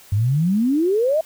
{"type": "exponential sweep", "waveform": "sine", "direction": "up", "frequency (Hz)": [95.6, 659], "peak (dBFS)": -15, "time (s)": [0.12, 1.21], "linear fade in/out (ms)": 5, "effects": ["white hiss -47 dBFS RMS until 1.25 s"]}